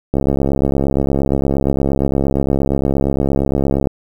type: click train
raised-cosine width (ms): 2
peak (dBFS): -3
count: 257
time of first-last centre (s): 0.14-3.872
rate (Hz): 68.6
effects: 7-bit